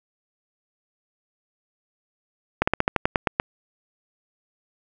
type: slowing click train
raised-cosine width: 0.5 ms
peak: -3 dBFS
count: 10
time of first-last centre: 2.62-3.399 s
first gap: 55 ms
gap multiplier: 1.11
effects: none